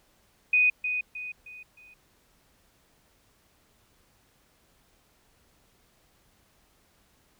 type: tone with echo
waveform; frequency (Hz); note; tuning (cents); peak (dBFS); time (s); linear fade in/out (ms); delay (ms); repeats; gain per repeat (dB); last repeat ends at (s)
sine; 2489; D#7; 0; -18; 0.53-0.7; 5; 310; 4; -8; 1.94
effects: pink hiss -65 dBFS RMS until 7.39 s